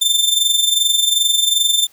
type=tone with amplitude modulation; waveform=sawtooth; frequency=3569 Hz; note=A7; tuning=24 cents sharp; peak=-7 dBFS; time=0.01-1.87 s; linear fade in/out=10 ms; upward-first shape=sine; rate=22.6 Hz; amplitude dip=65%; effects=white hiss -52 dBFS RMS until 1.92 s